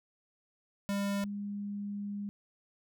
square / sine tone pair in turn, 200 / 203.3 Hz, G3 / G#3, +35 / -37 cents, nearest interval unison, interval 28 cents, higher second, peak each -31 / -35 dBFS, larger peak first, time 0.89-1.24 / 1.24-2.29 s, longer second, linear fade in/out 0 ms, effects none

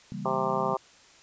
sine chord, C# diminished seventh, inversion none, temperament equal, 138.59 / 164.81 / 196 / 233.1 Hz, C#3 / E3 / G3 / Bb3, 0 / 0 / 0 / 0 cents, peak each -40 / -40 / -36 / -40 dBFS, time 0.12-0.74 s, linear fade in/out 0 ms
harmonic tone, 131.5 Hz, C3, 9 cents sharp, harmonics 3 / 4 / 5 / 6 / 7 / 8 / 9, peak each -33 / -33 / -33 / -33 / -33 / -33 / -33 dBFS, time 0.25-0.77 s, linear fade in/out 5 ms
effects white hiss -55 dBFS RMS until 1.22 s + resampled to 16000 Hz

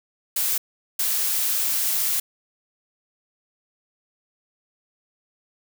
blue noise bursts at uneven times, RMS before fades -23 dBFS, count 2, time 0.36-0.58 / 0.99-2.2 s, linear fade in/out 5 ms, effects none

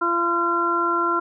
harmonic tone, 342.3 Hz, F4, 35 cents flat, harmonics 1 / 2 / 3 / 4, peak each -25 / -32 / -24 / -21 dBFS, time 0.01-1.2 s, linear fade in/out 10 ms, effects none

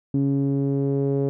sawtooth tone with low-pass filter sweep, 138.59 Hz, C#3, in tune, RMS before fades -22 dBFS, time 0.14-1.29 s, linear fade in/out 0 ms, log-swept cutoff 290 to 450 Hz, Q 3.3, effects none

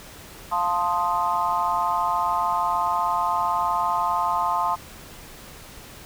sine chord, F dominant seventh, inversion none, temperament equal, 698.5 / 880 / 1046.5 / 1244.5 Hz, F5 / A5 / C6 / Eb6, 0 / 0 / 0 / 0 cents, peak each -28 / -25 / -24 / -28 dBFS, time 0.51-4.76 s, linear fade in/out 20 ms, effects pink hiss -43 dBFS RMS until 6.05 s

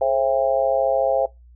harmonic tone with a mistuned harmonic, 133.7 Hz, C3, 38 cents sharp, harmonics 3 / 4 / 5 / 6, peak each -30 / -19 / -21 / -25 dBFS, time 0.01-1.26 s, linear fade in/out 5 ms, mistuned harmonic 3, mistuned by +120 cents, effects noise-tail reverb RT60 0.2 s tail -22 dB re dry + added 60 Hz sine -45 dBFS peak until 1.55 s

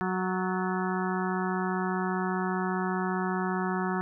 harmonic tone with a mistuned harmonic, 185 Hz, F#3, in tune, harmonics 1 / 2 / 4 / 5 / 6 / 7 / 8 / 9, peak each -30 / -33 / -36 / -37 / -38 / -38 / -39 / -40 dBFS, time 0.01-4.01 s, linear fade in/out 0 ms, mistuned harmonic 9, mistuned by +59 cents, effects none

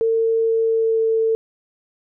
sine tone with pitch glide, 452.1 to 447.4 Hz, A4 to A4, +47 to +29 cents, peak -15 dBFS, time 0.01-1.35 s, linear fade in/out 0 ms, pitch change -18 cents, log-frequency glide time 0.41-1.08 s, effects none

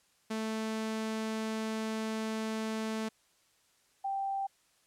sawtooth / sine tone pair in turn, 220 / 784 Hz, A3 / G5, 0 / 0 cents, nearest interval octave + minor seventh, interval 2200 cents, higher second, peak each -29 / -31 dBFS, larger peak first, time 0.3-3.09 / 4.04-4.47 s, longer first, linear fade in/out 10 ms, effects white hiss -69 dBFS RMS until 4.86 s + low-pass 10000 Hz 12 dB/octave

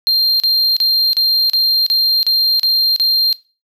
triangle tone bursts, 4186 Hz, C8, in tune, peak -9 dBFS, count 9, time 0.07-3.328 s, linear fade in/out 0 ms, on 330 ms, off 36 ms, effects noise-tail reverb RT60 0.3 s tail -19 dB re dry

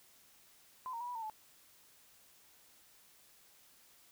sine tone with pitch steps, 1022 / 925 / 970 / 981 / 906 / 866 Hz, C6 / A#5 / B5 / B5 / A#5 / A5, -41 / -14 / -31 / -12 / -50 / -28 cents, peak -39 dBFS, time 0.86-1.298 s, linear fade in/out 0 ms, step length 73 ms, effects white hiss -64 dBFS RMS until 4.11 s

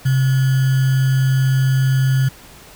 sine tone with sample-and-hold, 132.4 Hz, C3, 21 cents sharp, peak -12 dBFS, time 0.05-2.29 s, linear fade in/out 10 ms, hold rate 1575 Hz, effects pink hiss -42 dBFS RMS until 2.75 s

